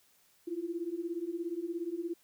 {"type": "beating tone pair", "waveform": "sine", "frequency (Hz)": [330, 347], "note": ["E4", "F4"], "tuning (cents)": [2, -11], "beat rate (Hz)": 17, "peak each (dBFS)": [-38, -36], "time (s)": [0.47, 2.14], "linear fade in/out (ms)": 10, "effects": ["white hiss -67 dBFS RMS until 2.23 s"]}